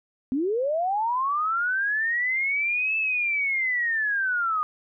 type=linear two-way sweep; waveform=sine; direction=up then down; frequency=246.9 to 2637 to 1217 Hz; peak=-22 dBFS; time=0.32-4.63 s; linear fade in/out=0 ms; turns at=2.97 s; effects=none